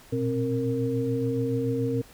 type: tone cluster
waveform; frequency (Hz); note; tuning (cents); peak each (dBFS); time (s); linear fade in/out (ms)
sine; 115.5 / 122.5 / 265.1 / 463.5; A#2 / B2 / C4 / A#4; -16 / -14 / +23 / -10; -37 / -29 / -28 / -28; 0.12-2.02; 10
effects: pink hiss -52 dBFS RMS until 2.13 s